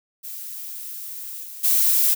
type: noise with level steps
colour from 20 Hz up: violet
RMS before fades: -34 / -37 / -18 dBFS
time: 0.23-2.15 s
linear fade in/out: 20 ms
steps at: 1.43 / 1.63 s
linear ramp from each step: 20 ms
effects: none